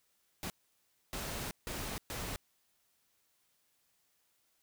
pink noise bursts at uneven times, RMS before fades -40 dBFS, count 4, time 0.43-0.5 / 1.13-1.51 / 1.67-1.98 / 2.1-2.36 s, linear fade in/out 0 ms, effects white hiss -75 dBFS RMS until 4.62 s

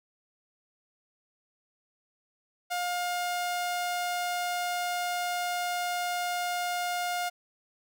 sawtooth tone, 710 Hz, F5, 28 cents sharp, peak -25 dBFS, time 2.7-7.3 s, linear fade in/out 20 ms, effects none

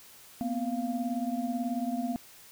sine tone cluster, 235.1 / 253.4 / 694 Hz, A#3 / B3 / F5, +15 / +45 / -11 cents, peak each -33 / -32 / -36 dBFS, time 0.41-2.16 s, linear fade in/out 0 ms, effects white hiss -53 dBFS RMS until 2.51 s

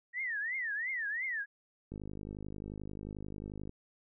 sine tone with vibrato, 1864.7 Hz, A#6, in tune, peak -33 dBFS, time 0.13-1.46 s, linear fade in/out 50 ms, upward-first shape triangle, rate 2.9 Hz, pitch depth 260 cents each way
click train, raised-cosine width 3 ms, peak -30 dBFS, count 92, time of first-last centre 1.92-3.694 s, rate 51.3 Hz
effects none

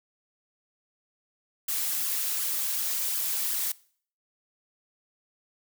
blue noise with flanger, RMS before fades -29 dBFS, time 1.68-3.72 s, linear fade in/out 5 ms, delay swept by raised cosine 0.6 to 5 ms, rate 2.7 Hz, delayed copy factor +0.6, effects noise-tail reverb RT60 0.5 s tail -21 dB re dry

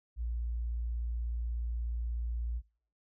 sine tone, 58.27 Hz, A#1, in tune, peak -32 dBFS, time 0.16-2.62 s, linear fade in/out 50 ms, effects noise-tail reverb RT60 0.5 s tail -23 dB re dry

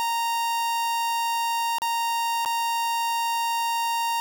45% pulse tone with dropouts, 928 Hz, A#5, 8 cents flat, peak -23 dBFS, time 0-4.2 s, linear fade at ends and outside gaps 0 ms, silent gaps 1.784-1.819 / 2.449-2.459 s, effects none

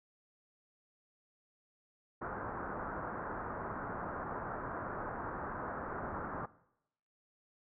white low-pass noise, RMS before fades -41 dBFS, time 2.21-6.46 s, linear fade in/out 10 ms, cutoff 1500 Hz, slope 48 dB/octave, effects noise-tail reverb RT60 0.8 s tail -19 dB re dry

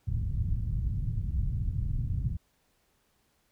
white low-pass noise, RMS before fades -30 dBFS, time 0.07-2.37 s, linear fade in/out 10 ms, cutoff 120 Hz, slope 24 dB/octave, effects pink hiss -71 dBFS RMS until 3.51 s

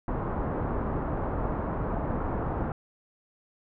pink low-pass noise, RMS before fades -30 dBFS, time 0.08-2.72 s, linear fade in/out 2 ms, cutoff 1200 Hz, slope 24 dB/octave, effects none

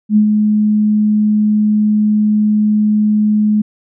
sine tone with ADSR envelope, 211.7 Hz, G#3, 33 cents sharp, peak -5 dBFS, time 0.09-3.62 s, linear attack 73 ms, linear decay 94 ms, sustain -4 dB, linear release 9 ms, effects none

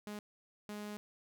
sawtooth tone bursts at uneven times, 208.4 Hz, G#3, 6 cents sharp, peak -38 dBFS, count 2, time 0.07-0.19 / 0.69-0.97 s, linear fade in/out 0 ms, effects none

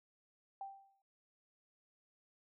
sine tone with exponential decay, 784 Hz, G5, in tune, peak -40 dBFS, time 0.61-1.02 s, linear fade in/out 2 ms, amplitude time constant 87 ms, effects none

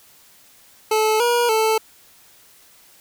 25% pulse tone with pitch steps, 434.2 / 478.7 / 440.1 Hz, A4 / A#4 / A4, -23 / +46 / 0 cents, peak -12 dBFS, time 0.91-1.78 s, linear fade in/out 5 ms, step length 290 ms, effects white hiss -51 dBFS RMS until 3 s

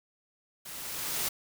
white noise with level ramp, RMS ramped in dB -43 to -30 dBFS, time 0.65-1.29 s, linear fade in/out 10 ms, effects none

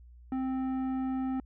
sine tone with tanh clipping, 261.6 Hz, C4, in tune, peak -31 dBFS, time 0.32-1.4 s, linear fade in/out 2 ms, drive 11 dB, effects added 60 Hz sine -50 dBFS peak until 1.45 s

